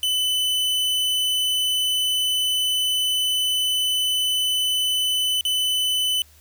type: tone with dropouts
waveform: 45% pulse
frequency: 3010 Hz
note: F#7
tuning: 29 cents sharp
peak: -19 dBFS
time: 0.03-6.22 s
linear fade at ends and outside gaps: 1 ms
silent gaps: 5.41-5.451 s
effects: added 75 Hz sine -52 dBFS peak until 6.4 s + white hiss -54 dBFS RMS until 6.4 s